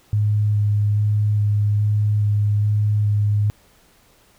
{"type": "tone with vibrato", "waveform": "sine", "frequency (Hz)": 104.4, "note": "G#2", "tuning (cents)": 10, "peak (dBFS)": -15, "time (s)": [0.13, 3.5], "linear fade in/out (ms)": 0, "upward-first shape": "square", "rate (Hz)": 1.2, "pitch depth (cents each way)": 9, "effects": ["pink hiss -55 dBFS RMS until 4.38 s"]}